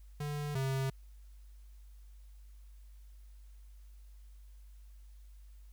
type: tone pair in turn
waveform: square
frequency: 146.83 / 133.91 Hz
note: D3 / C3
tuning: 0 / +41 cents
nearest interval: major second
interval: 159 cents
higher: first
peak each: -36 / -32 dBFS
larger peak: second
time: 0.2-0.55 / 0.55-0.9 s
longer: neither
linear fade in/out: 5 ms
effects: added 50 Hz sine -51 dBFS peak until 5.72 s + white hiss -72 dBFS RMS until 5.72 s